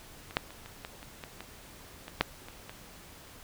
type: clicks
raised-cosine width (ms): 0.3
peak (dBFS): -28 / -9 / -30 / -27 / -22 / -29 / -24 / -24 / -25 / -7 / -29 / -26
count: 12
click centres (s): 0.309 / 0.369 / 0.506 / 0.66 / 0.849 / 1.029 / 1.238 / 1.406 / 2.081 / 2.21 / 2.485 / 2.695
effects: pink hiss -51 dBFS RMS until 3.43 s